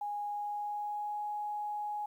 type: tone with pitch glide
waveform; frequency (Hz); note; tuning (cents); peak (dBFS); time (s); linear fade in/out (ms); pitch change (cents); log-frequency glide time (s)
sine; 825 to 834.6; G#5 to G#5; -12 to +8; -34; 0.01-2.06; 5; +20; 0.27-1.22
effects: 11-bit